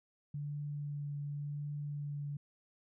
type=tone with vibrato; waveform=sine; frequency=145.3 Hz; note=D3; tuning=18 cents flat; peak=-37 dBFS; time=0.34-2.37 s; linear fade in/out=5 ms; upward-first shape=triangle; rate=0.9 Hz; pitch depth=14 cents each way; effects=none